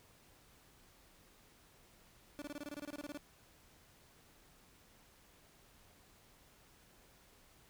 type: tone bursts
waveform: 30% pulse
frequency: 291.7 Hz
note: D4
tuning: 12 cents flat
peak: -40 dBFS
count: 15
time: 2.39-3.174 s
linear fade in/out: 0 ms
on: 28 ms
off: 26 ms
effects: pink hiss -65 dBFS RMS until 7.69 s